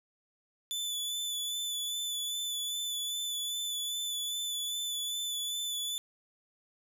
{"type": "tone with vibrato", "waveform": "sawtooth", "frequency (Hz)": 3482, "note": "A7", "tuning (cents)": -19, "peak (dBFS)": -30, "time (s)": [0.71, 5.98], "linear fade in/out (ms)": 0, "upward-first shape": "sine", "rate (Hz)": 2.5, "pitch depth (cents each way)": 23, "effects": []}